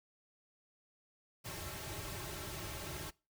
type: noise with comb filter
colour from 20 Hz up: pink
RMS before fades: -44 dBFS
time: 1.44-3.11 s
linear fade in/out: 20 ms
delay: 4.1 ms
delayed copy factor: -0.95
effects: noise-tail reverb RT60 0.3 s tail -23 dB re dry